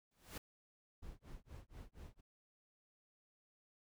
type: noise with exponential growth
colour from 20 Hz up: pink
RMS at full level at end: -45 dBFS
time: 0.11-0.38 s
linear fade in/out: 5 ms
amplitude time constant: 57 ms
type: noise with tremolo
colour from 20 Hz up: brown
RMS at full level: -50 dBFS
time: 1.02-2.21 s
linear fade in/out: 10 ms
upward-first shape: sine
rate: 4.2 Hz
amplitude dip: 100%
effects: none